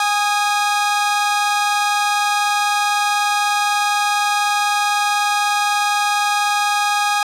sawtooth tone pair together, 823 / 1244.5 Hz, G#5 / D#6, -16 / 0 cents, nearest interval perfect fifth, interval 716 cents, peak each -13 / -17 dBFS, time 0-7.23 s, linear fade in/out 2 ms, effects low-pass 10000 Hz 12 dB/octave

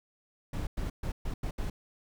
brown noise bursts at uneven times, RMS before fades -33 dBFS, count 6, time 0.53-0.67 / 0.77-0.9 / 1.03-1.12 / 1.25-1.34 / 1.43-1.51 / 1.58-1.7 s, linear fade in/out 5 ms, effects none

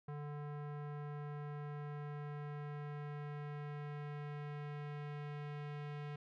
square tone with low-pass filter sweep, 146.83 Hz, D3, in tune, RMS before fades -45 dBFS, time 0.08-6.16 s, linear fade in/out 5 ms, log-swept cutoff 1300 to 2600 Hz, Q 1.2, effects none

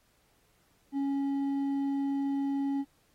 sine tone with hard clipping, 277.2 Hz, C#4, in tune, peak -29 dBFS, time 0.92-2.85 s, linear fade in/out 50 ms, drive 4 dB, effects pink hiss -69 dBFS RMS until 3.14 s + AAC 48 kbps

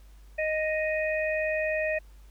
harmonic tone, 622.3 Hz, D#5, in tune, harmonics 1 / 3 / 4, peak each -27 / -32 / -33 dBFS, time 0.38-1.99 s, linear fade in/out 10 ms, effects added 50 Hz sine -48 dBFS peak until 2.3 s + pink hiss -63 dBFS RMS until 2.3 s

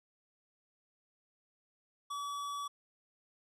sine tone with hard clipping, 1143 Hz, D6, 47 cents flat, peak -39 dBFS, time 2.1-2.68 s, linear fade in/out 10 ms, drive 15 dB, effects none

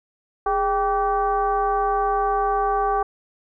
sine tone with frequency modulation, 784 Hz, G5, in tune, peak -18 dBFS, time 0.46-3.03 s, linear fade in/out 5 ms, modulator 372 Hz, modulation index 1.1, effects none

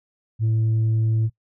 sine tone, 111.2 Hz, A2, 19 cents sharp, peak -15 dBFS, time 0.39-1.3 s, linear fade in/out 50 ms, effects noise-tail reverb RT60 0.1 s tail -21 dB re dry + tanh soft clip ceiling -16 dBFS

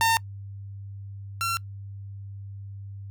sawtooth tone pair in turn, 908 / 1360.5 Hz, A#5 / F6, -46 / -46 cents, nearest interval perfect fifth, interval 700 cents, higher second, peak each -15 / -21 dBFS, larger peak first, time 0.01-0.17 / 1.41-1.57 s, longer neither, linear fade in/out 0 ms, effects noise-tail reverb RT60 0.1 s tail -24 dB re dry + added 99 Hz sine -36 dBFS peak until 3.1 s

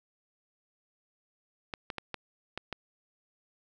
clicks, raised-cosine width 0.3 ms, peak -19 dBFS, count 6, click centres 1.738 / 1.902 / 1.983 / 2.143 / 2.576 / 2.727 s, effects none

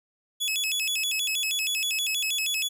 sawtooth tone with vibrato, 2960 Hz, F#7, in tune, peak -22 dBFS, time 0.4-2.69 s, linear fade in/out 20 ms, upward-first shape square, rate 6.3 Hz, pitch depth 240 cents each way, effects none

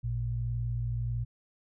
sine tone pair together, 55 / 116.54 Hz, A1 / A#2, 0 / 0 cents, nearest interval octave + minor second, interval 1300 cents, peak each -35 / -30 dBFS, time 0.03-1.25 s, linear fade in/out 20 ms, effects none

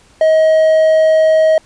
triangle tone, 633 Hz, D#5, 30 cents sharp, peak -5 dBFS, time 0.21-1.58 s, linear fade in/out 2 ms, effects pink hiss -48 dBFS RMS until 1.65 s + resampled to 22050 Hz

